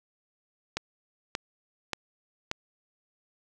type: click train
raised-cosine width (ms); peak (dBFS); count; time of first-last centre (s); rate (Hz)
0.2; -12; 4; 0.77-2.514; 1.72
effects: none